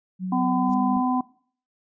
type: tone with pitch glide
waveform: sine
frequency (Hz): 185 to 199.43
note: F#3 to G3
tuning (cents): 0 to +30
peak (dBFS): -25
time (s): 0.19-1.02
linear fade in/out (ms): 50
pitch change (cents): +130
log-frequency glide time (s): 0.59-0.75
type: harmonic tone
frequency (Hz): 253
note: B3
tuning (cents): +42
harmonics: 1 / 3 / 4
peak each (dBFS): -22 / -27 / -28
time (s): 0.32-1.21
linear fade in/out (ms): 5
type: noise with exponential growth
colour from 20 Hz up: violet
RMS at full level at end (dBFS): -41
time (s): 0.63-0.74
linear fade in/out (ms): 0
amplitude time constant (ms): 22
type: clicks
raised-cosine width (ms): 3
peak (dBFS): -31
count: 2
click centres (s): 0.694 / 0.967
effects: noise-tail reverb RT60 0.5 s tail -20 dB re dry + resampled to 16000 Hz